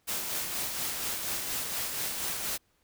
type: noise with tremolo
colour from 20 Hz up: white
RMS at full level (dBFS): -32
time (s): 0.07-2.58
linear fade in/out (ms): 20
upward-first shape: sine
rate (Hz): 4.2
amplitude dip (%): 35
effects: pink hiss -71 dBFS RMS until 2.83 s